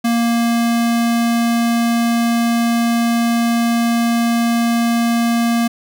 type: tone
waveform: square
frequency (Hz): 233.6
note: A#3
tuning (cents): +4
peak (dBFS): -14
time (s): 0.04-5.68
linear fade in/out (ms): 10
effects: none